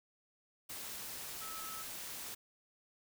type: tone in noise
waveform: sine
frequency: 1300 Hz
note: E6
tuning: 24 cents flat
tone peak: -47 dBFS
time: 1.41-1.83 s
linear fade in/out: 10 ms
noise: white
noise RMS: -45 dBFS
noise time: 0.69-2.35 s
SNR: -5 dB
effects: none